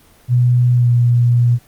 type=tone with pitch glide; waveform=sine; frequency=123 to 120.54 Hz; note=B2 to B2; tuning=-7 to -42 cents; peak=-9 dBFS; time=0.28-1.59 s; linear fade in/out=50 ms; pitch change=-35 cents; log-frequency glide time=0.74-0.89 s; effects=pink hiss -49 dBFS RMS until 1.67 s + Opus 24 kbps